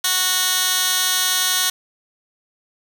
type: tone with high-pass filter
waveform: 15% pulse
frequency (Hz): 368.5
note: F#4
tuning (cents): -7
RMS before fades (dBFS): -19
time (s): 0.04-1.7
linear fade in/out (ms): 5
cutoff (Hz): 2900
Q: 0.69
effects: none